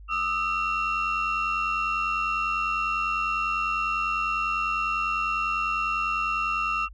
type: tone cluster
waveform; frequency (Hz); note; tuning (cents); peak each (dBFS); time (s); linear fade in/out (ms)
sine; 1216 / 1306 / 2730; D#6 / E6 / F7; -40 / -17 / -40; -27; 0.08-6.89; 50
effects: tanh soft clip ceiling -19 dBFS + added 50 Hz sine -42 dBFS peak until 6.93 s